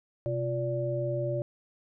sine tone cluster, 127.8 / 351.5 / 581 Hz, C3 / F4 / D5, -40 / +11 / -19 cents, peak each -31 / -35 / -31 dBFS, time 0.26-1.42 s, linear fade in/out 0 ms, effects none

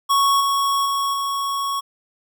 square tone with level steps, 1108.7 Hz, C#6, in tune, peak -15 / -18 / -20 / -22 dBFS, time 0.09-1.81 s, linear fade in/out 20 ms, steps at 0.4 / 0.85 / 1.13 s, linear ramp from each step 10 ms, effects none

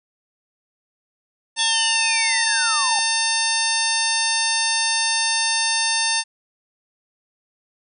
harmonic tone, 900 Hz, A5, 39 cents sharp, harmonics 1 / 2 / 3 / 4 / 5 / 6 / 7 / 9 / 10, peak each -27 / -27 / -27 / -27 / -27 / -27 / -27 / -27 / -27 dBFS, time 1.56-6.24 s, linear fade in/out 50 ms
sine linear sweep, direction down, 3431 to 784 Hz, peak -23 dBFS, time 1.59-2.99 s, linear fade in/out 0 ms
effects none

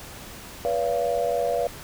sine tone cluster, 486.4 / 570 / 689 Hz, B4 / C#5 / F5, -26 / +48 / -24 cents, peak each -26 dBFS, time 0.65-1.67 s, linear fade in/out 0 ms, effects pink hiss -41 dBFS RMS until 1.83 s

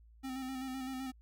square tone with vibrato, 261.6 Hz, C4, in tune, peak -39 dBFS, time 0.23-1.12 s, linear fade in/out 20 ms, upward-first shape square, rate 7.8 Hz, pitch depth 29 cents each way, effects added 56 Hz sine -57 dBFS peak until 1.21 s

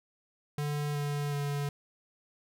square tone with pitch steps, 146.83 / 145.14 / 143.48 Hz, D3 / D3 / D3, 0 / -20 / -40 cents, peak -31 dBFS, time 0.58-1.69 s, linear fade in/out 2 ms, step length 370 ms, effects none

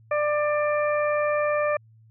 harmonic tone, 594 Hz, D5, 20 cents sharp, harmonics 1 / 2 / 3 / 4, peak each -22 / -28 / -32 / -34 dBFS, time 0.11-1.77 s, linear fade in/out 5 ms, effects added 111 Hz sine -51 dBFS peak until 2.1 s

